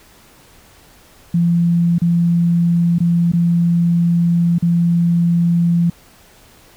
sine tone with dropouts, 170.9 Hz, F3, 37 cents flat, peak -11 dBFS, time 1.34-5.9 s, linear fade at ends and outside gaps 5 ms, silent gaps 1.984-2.017 / 2.985-3.003 / 3.319-3.334 / 4.584-4.624 s, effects pink hiss -47 dBFS RMS until 6.76 s

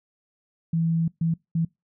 sine tone bursts at uneven times, 164.81 Hz, E3, in tune, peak -20 dBFS, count 3, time 0.73-1.08 / 1.21-1.34 / 1.55-1.65 s, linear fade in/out 5 ms, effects noise-tail reverb RT60 0.2 s tail -24 dB re dry

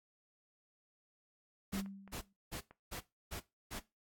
pink noise bursts, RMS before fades -43 dBFS, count 6, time 1.72-3.802 s, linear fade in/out 20 ms, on 97 ms, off 300 ms
clicks, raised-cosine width 0.5 ms, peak -40 dBFS, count 5, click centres 1.728 / 1.861 / 2.077 / 2.587 / 2.71 s
sine tone with exponential decay, 196 Hz, G3, in tune, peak -35 dBFS, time 1.73-2.33 s, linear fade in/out 5 ms, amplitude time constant 130 ms
effects noise-tail reverb RT60 0.2 s tail -17 dB re dry + AAC 64 kbps

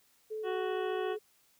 sine tone with pitch glide, 433.9 to 425 Hz, A4 to G#4, -24 to +40 cents, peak -35 dBFS, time 0.3-1.19 s, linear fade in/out 20 ms, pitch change -36 cents, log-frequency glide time 0.41-0.69 s
harmonic tone, 370.8 Hz, F#4, 4 cents sharp, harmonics 1 / 2 / 3 / 4 / 5 / 7 / 8 / 9, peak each -34 / -40 / -44 / -46 / -48 / -51 / -52 / -53 dBFS, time 0.43-1.17 s, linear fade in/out 50 ms
effects white hiss -68 dBFS RMS until 1.59 s

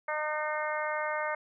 harmonic tone, 304.6 Hz, D#4, 37 cents flat, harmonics 2 / 3 / 4 / 5 / 6 / 7, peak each -34 / -36 / -37 / -38 / -39 / -39 dBFS, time 0.08-1.35 s, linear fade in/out 5 ms, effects none

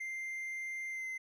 triangle tone with pitch glide, 2093 to 2065 Hz, C7 to C7, 0 to -23 cents, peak -36 dBFS, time 0-1.18 s, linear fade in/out 10 ms, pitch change -23 cents, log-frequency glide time 0.89-1.06 s, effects none

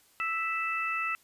harmonic tone, 659.3 Hz, E5, in tune, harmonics 2 / 3 / 4, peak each -32 / -36 / -32 dBFS, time 0.2-1.15 s, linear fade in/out 0 ms, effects white hiss -63 dBFS RMS until 1.23 s + resampled to 32000 Hz

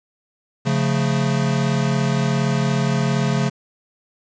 square chord, Db augmented, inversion none, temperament equal with one note detuned, 138.59 / 175.93 / 220 Hz, Db3 / F3 / A3, 0 / +13 / 0 cents, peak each -20 / -24 / -24 dBFS, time 0.65-3.5 s, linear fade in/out 20 ms, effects resampled to 16000 Hz + 7-bit

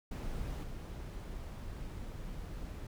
brown noise with level steps, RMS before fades -39 / -43 dBFS, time 0.11-2.87 s, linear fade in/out 5 ms, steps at 0.63 s, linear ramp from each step 5 ms, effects none

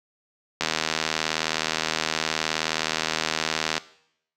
click train, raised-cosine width 0.2 ms, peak -5 dBFS, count 252, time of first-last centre 0.61-3.779 s, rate 79.2 Hz, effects noise-tail reverb RT60 0.7 s tail -18 dB re dry + high-pass 150 Hz 12 dB/octave

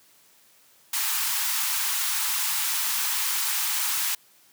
white high-pass noise, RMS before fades -26 dBFS, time 0.93-4.15 s, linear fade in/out 5 ms, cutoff 810 Hz, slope 96 dB/octave, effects white hiss -58 dBFS RMS until 4.52 s + high-pass 100 Hz 12 dB/octave

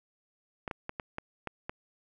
clicks, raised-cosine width 0.5 ms, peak -20 dBFS, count 7, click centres 0.678 / 0.712 / 0.894 / 0.998 / 1.184 / 1.473 / 1.695 s, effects none

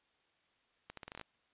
accelerating click train, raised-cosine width 0.3 ms, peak -29 dBFS, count 9, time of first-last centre 0.9-1.213 s, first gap 73 ms, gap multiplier 0.81, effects white hiss -74 dBFS RMS until 1.53 s + resampled to 8000 Hz

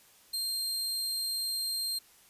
sawtooth tone, 4186 Hz, C8, in tune, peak -28 dBFS, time 0.33-1.99 s, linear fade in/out 10 ms, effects white hiss -60 dBFS RMS until 2.29 s + resampled to 32000 Hz

